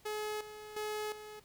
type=tone with tremolo; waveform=sawtooth; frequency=424.9 Hz; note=G#4; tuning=40 cents sharp; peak=-32 dBFS; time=0.05-1.4 s; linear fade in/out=10 ms; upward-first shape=square; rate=1.4 Hz; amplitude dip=70%; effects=pink hiss -64 dBFS RMS until 1.44 s